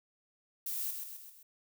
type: noise with echo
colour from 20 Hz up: violet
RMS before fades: -37 dBFS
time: 0.66-0.91 s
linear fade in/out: 5 ms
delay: 130 ms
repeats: 4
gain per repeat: -5 dB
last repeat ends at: 1.43 s
effects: none